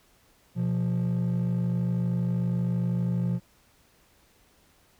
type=tone pair together; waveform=triangle; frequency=123.24 / 175.9 Hz; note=B2 / F3; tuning=-3 / +13 cents; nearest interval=tritone; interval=616 cents; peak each=-24 / -23 dBFS; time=0.55-3.4 s; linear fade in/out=50 ms; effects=tanh soft clip ceiling -19 dBFS + pink hiss -62 dBFS RMS until 4.99 s